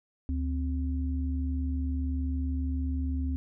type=tone pair together; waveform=sine; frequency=73.52 / 261.6 Hz; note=D2 / C4; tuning=+2 / 0 cents; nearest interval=octave + minor seventh; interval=2198 cents; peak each=-28 / -34 dBFS; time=0.29-3.36 s; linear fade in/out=0 ms; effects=none